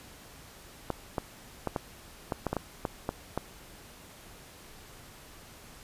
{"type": "clicks", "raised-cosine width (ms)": 1, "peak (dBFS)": -15, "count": 11, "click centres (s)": [0.903, 1.182, 1.673, 1.762, 2.322, 2.467, 2.53, 2.567, 2.852, 3.091, 3.376], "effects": ["pink hiss -51 dBFS RMS until 5.83 s", "resampled to 32000 Hz"]}